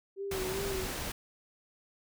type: tone with vibrato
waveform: sine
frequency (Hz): 384.8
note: G4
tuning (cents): -32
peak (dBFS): -34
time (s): 0.16-0.87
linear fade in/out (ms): 50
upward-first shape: sine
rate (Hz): 2.6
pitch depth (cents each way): 59
type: noise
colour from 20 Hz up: pink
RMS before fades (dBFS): -37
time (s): 0.31-1.12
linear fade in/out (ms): 5
effects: none